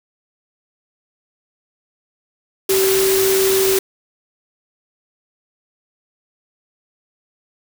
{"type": "tone in noise", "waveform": "sine", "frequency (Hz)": 384.6, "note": "G4", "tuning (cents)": -33, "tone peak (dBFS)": -14, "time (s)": [2.69, 3.79], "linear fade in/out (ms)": 5, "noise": "white", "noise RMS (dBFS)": -20, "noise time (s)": [2.69, 3.79], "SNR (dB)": 3, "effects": []}